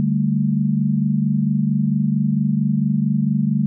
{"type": "chord", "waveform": "sine", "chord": "D suspended fourth", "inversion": "none", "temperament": "just", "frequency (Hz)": [146.83, 195.78, 220.2], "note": ["D3", "G3", "A3"], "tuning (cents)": [0, -2, 2], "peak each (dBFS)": -20, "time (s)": [0, 3.66], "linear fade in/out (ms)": 0, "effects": []}